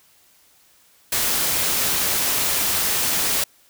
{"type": "noise", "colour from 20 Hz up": "white", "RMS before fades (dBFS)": -21, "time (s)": [1.12, 3.44], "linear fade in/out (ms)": 5, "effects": ["white hiss -56 dBFS RMS until 3.69 s"]}